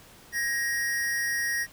square tone pair together, 1655 / 1881 Hz, G#6 / A#6, -6 / +15 cents, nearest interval major second, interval 221 cents, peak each -36 / -27 dBFS, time 0.32-1.67 s, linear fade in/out 50 ms, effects pink hiss -52 dBFS RMS until 1.72 s

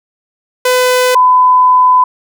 sawtooth / sine tone pair in turn, 503 / 1006 Hz, B4 / B5, +32 / +32 cents, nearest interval octave, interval 1200 cents, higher second, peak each -4 dBFS, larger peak neither, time 0.65-1.15 / 1.15-2.04 s, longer second, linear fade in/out 5 ms, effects none

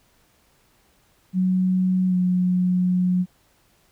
sine tone with pitch glide, 185 to 181.4 Hz, F#3 to F#3, 0 to -34 cents, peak -17 dBFS, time 1.33-3.26 s, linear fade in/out 50 ms, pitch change -34 cents, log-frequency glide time 2.08-2.15 s, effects pink hiss -61 dBFS RMS until 3.91 s

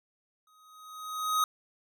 square tone with exponential growth, 1257 Hz, D#6, 17 cents sharp, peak -23 dBFS, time 0.47-1.44 s, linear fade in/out 2 ms, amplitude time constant 210 ms, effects none

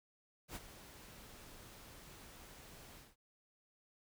pink noise with ADSR envelope, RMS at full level -45 dBFS, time 0.48-3.16 s, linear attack 75 ms, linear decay 34 ms, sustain -11 dB, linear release 190 ms, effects none

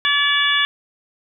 harmonic tone, 574 Hz, D5, 40 cents flat, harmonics 2 / 3 / 4 / 5 / 6, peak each -24 / -19 / -24 / -23 / -19 dBFS, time 0.05-0.65 s, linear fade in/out 0 ms, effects none

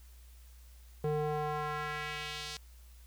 square tone with band-pass filter sweep, 150.6 Hz, D3, 44 cents sharp, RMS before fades -36 dBFS, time 1.04-2.57 s, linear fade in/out 2 ms, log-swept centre 400 to 4900 Hz, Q 1.4, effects added 60 Hz sine -52 dBFS peak until 3.06 s + white hiss -64 dBFS RMS until 3.06 s

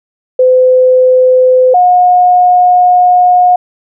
sine tone pair in turn, 510 / 721.2 Hz, C5 / F#5, -44 / -45 cents, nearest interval tritone, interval 599 cents, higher second, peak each -3 dBFS, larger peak neither, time 0.39-1.74 / 1.74-3.56 s, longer second, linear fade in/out 5 ms, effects none

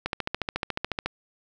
click train, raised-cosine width 0.3 ms, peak -11 dBFS, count 15, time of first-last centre 0.06-1.06 s, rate 14 Hz, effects none

